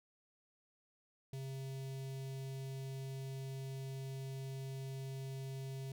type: tone with notch filter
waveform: square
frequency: 134.1 Hz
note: C3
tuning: 43 cents sharp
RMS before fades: -44 dBFS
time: 1.33-5.92 s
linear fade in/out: 2 ms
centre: 1300 Hz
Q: 0.7
effects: none